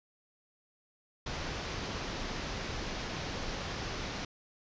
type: low-pass noise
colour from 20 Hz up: pink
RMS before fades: -38 dBFS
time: 1.26-4.25 s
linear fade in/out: 5 ms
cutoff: 6200 Hz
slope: 48 dB/octave
effects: resampled to 16000 Hz